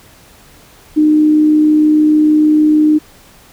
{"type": "tone with amplitude modulation", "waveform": "sine", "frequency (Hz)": 305.2, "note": "D#4", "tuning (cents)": -33, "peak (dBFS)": -5, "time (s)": [0.96, 2.99], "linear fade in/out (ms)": 20, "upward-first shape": "sine", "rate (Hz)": 66.5, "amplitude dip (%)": 25, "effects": ["pink hiss -43 dBFS RMS until 3.52 s"]}